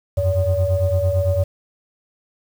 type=tone cluster; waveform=sine; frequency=86.7 / 95.6 / 570 Hz; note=F2 / G2 / C#5; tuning=-12 / -43 / +48 cents; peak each=-19 dBFS; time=0.17-1.44 s; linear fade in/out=10 ms; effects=tanh soft clip ceiling -9 dBFS + 7-bit